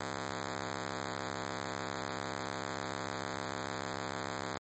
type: ring-modulated tone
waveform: 5% pulse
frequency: 140 Hz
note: C#3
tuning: 18 cents sharp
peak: -22 dBFS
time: 0-4.58 s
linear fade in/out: 5 ms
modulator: 33.3 Hz
effects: MP3 32 kbps